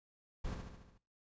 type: noise with echo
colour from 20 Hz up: brown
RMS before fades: -39 dBFS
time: 0.44-0.55 s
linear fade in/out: 10 ms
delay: 72 ms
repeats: 6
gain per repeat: -4 dB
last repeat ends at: 0.982 s
effects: noise-tail reverb RT60 0.4 s tail -22 dB re dry + resampled to 16000 Hz